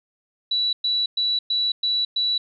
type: tone bursts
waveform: sine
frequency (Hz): 3938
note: B7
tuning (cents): -6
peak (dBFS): -19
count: 6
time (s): 0.51-2.38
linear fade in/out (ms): 5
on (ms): 220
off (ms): 110
effects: none